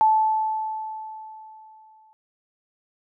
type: tone with exponential decay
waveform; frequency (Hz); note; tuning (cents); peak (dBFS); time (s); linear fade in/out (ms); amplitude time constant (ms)
sine; 872; A5; -16; -13; 0.01-2.13; 0; 460
effects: none